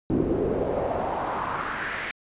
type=noise with band-pass filter sweep; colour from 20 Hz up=brown; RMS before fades=-27 dBFS; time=0.1-2.11 s; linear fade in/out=0 ms; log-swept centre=290 to 2100 Hz; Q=2.8; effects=resampled to 8000 Hz